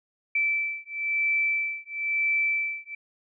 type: beating tone pair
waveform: sine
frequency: 2324 / 2325 Hz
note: D7 / D7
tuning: -19 / -18 cents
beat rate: 1 Hz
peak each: -27 dBFS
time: 0.35-2.95 s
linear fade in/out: 5 ms
effects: none